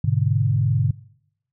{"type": "chord", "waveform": "sine", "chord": "G# diminished", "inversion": "none", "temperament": "equal with one note detuned", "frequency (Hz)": [103.83, 125.77, 146.83], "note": ["G#2", "B2", "D3"], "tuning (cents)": [0, 32, 0], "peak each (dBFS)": [-21, -21, -22], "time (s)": [0.04, 0.91], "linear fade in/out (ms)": 5, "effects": ["noise-tail reverb RT60 0.8 s tail -23 dB re dry"]}